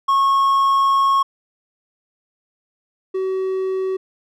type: tone pair in turn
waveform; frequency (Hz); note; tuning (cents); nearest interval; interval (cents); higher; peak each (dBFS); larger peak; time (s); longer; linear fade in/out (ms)
triangle; 1094 / 378.6; C#6 / F#4; -23 / +40; octave + tritone; 1837; first; -11 / -17; first; 0.08-1.23 / 3.14-3.97; first; 10
effects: none